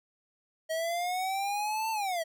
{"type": "linear two-way sweep", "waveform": "square", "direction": "up then down", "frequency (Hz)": [634, 897, 634], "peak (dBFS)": -30, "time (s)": [0.69, 2.24], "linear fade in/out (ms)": 20, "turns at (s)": 1.91, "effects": []}